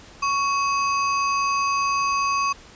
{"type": "tone with sample-and-hold", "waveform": "sine", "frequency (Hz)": 1115, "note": "C#6", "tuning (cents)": 10, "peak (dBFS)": -19, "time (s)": [0.22, 2.53], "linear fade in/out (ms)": 10, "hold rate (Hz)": 3675, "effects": ["pink hiss -46 dBFS RMS until 2.75 s", "resampled to 16000 Hz"]}